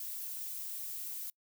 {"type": "noise", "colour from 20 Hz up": "violet", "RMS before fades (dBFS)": -41, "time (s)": [0, 1.3], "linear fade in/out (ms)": 2, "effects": ["noise-tail reverb RT60 0.1 s tail -26 dB re dry"]}